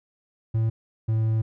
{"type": "tone pair in turn", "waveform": "triangle", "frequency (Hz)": [111.9, 110.93], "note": ["A2", "A2"], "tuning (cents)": [30, 15], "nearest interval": "unison", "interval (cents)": 15, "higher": "first", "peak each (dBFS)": -18, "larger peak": "neither", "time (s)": [[0.54, 0.7], [1.08, 1.42]], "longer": "second", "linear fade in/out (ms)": 10, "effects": []}